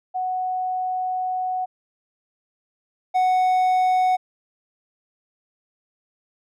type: tone pair in turn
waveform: sine / triangle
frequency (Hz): 740 / 740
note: F#5 / F#5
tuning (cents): 0 / 0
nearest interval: unison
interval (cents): 0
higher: neither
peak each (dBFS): -22 / -14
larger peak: second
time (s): 0.14-1.66 / 3.14-4.17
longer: first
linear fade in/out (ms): 20
effects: none